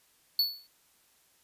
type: tone with exponential decay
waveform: square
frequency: 4435 Hz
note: C#8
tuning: in tune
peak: -21 dBFS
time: 0.39-0.67 s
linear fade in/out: 2 ms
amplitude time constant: 60 ms
effects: white hiss -66 dBFS RMS until 1.43 s + resampled to 32000 Hz